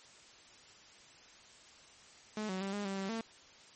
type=tone with pitch steps; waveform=sawtooth; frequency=213.9 / 187.5 / 195.5 / 204.7 / 194.8 / 193.5 / 226 Hz; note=A3 / F#3 / G3 / G#3 / G3 / G3 / A3; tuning=-49 / +23 / -4 / -25 / -11 / -22 / +47 cents; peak=-32 dBFS; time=2.37-3.21 s; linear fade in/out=2 ms; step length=120 ms; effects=white hiss -58 dBFS RMS until 3.75 s + MP3 32 kbps